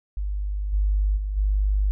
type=tone with level steps; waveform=sine; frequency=50.2 Hz; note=G1; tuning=42 cents sharp; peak=-24 / -18 / -24 / -18 dBFS; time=0.17-1.91 s; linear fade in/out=0 ms; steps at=0.72 / 1.16 / 1.36 s; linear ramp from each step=20 ms; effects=none